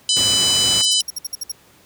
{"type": "harmonic tone", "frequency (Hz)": 1000, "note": "B5", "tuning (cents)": 21, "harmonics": [3, 4, 5, 6, 7, 8, 9], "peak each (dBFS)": [-18, -22, -21, -27, -24, -29, -25], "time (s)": [0.09, 1.01], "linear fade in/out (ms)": 2}
{"type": "noise", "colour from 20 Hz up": "pink", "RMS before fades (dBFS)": -27, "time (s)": [0.16, 0.82], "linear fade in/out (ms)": 10}
{"type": "tone bursts", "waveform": "25% pulse", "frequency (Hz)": 5588, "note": "F8", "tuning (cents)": 0, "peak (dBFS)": -18, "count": 9, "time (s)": [0.83, 1.519], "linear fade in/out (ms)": 5, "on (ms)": 25, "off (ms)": 58}
{"effects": ["pink hiss -51 dBFS RMS until 1.85 s", "high-pass 80 Hz 12 dB/octave"]}